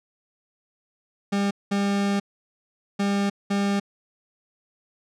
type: tone bursts at uneven times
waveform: 40% pulse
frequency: 200.2 Hz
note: G3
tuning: 37 cents sharp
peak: -20 dBFS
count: 4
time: 1.32-1.51 / 1.71-2.2 / 2.99-3.3 / 3.5-3.8 s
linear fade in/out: 10 ms
effects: low-pass 7000 Hz 12 dB/octave